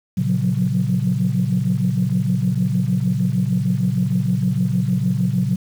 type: chord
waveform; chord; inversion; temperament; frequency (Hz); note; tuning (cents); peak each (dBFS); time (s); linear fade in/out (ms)
sine; Gb major seventh; first; equal with one note detuned; 116.54 / 138.59 / 178.49 / 185; Bb2 / Db3 / F3 / Gb3; 0 / 0 / +38 / 0; -22 / -21 / -22 / -20; 0.17-5.56; 10
effects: tanh soft clip ceiling -8 dBFS + 7-bit